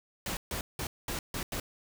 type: noise bursts at uneven times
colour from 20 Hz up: pink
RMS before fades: -35 dBFS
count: 6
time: 0.26-0.37 / 0.51-0.61 / 0.79-0.87 / 1.08-1.19 / 1.34-1.43 / 1.52-1.6 s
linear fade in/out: 2 ms
effects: none